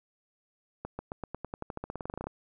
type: accelerating click train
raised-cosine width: 1 ms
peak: -22 dBFS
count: 21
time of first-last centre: 0.85-2.27 s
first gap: 140 ms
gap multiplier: 0.92
effects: none